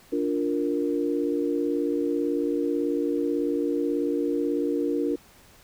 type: chord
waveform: sine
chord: Bb major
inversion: first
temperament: just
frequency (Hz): 291.4 / 349.6 / 466.2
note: D4 / F4 / Bb4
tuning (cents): -13 / +2 / 0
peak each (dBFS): -26 / -28 / -28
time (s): 0.12-5.16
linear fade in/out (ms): 10
effects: pink hiss -54 dBFS RMS until 5.63 s